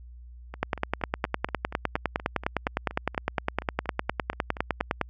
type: two click trains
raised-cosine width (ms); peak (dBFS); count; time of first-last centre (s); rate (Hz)
0.5; -22 / -9; 19 / 44; 0.54-4.805 / 0.63-5.013; 4.22 / 9.81
effects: added 60 Hz sine -43 dBFS peak until 5.09 s